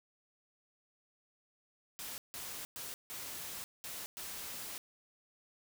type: noise bursts at uneven times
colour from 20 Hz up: white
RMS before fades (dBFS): -44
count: 6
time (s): 1.99-2.18 / 2.34-2.65 / 2.76-2.94 / 3.1-3.64 / 3.84-4.06 / 4.17-4.78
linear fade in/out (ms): 0
effects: none